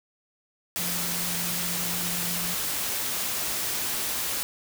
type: tone in noise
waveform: sine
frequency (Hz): 174.61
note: F3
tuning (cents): 0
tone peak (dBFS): -36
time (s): 0.79-2.54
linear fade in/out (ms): 0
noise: white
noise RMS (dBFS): -29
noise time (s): 0.76-4.43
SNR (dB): -10
effects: none